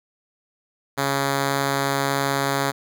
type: tone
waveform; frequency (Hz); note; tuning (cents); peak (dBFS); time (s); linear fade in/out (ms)
5% pulse; 138.59; C#3; 0; -9; 0.97-2.72; 20
effects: none